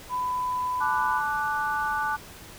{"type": "tone", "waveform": "sine", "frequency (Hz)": 1000, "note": "B5", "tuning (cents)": 21, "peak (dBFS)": -25, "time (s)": [0.09, 1.22], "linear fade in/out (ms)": 50}
{"type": "chord", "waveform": "sine", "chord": "D major", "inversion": "second", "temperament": "equal with one note detuned", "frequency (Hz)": [869.9, 1174.7, 1480], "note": ["A5", "D6", "F#6"], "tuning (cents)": [-20, 0, 0], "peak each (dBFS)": [-28, -30, -29], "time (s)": [0.8, 2.17], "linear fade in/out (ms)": 20}
{"effects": ["pink hiss -45 dBFS RMS until 2.58 s"]}